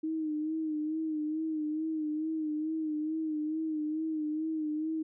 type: tone with vibrato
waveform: sine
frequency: 311.1 Hz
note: D#4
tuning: in tune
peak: -30 dBFS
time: 0.03-5.03 s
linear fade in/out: 10 ms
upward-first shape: sine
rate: 2.3 Hz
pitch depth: 49 cents each way
effects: none